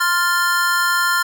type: chord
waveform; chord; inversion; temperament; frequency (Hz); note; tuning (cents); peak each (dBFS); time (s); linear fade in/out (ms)
square; F major; second; equal; 1046.5 / 1396.9 / 1760; C6 / F6 / A6; 0 / 0 / 0; -22 / -18 / -23; 0-1.23; 10
effects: none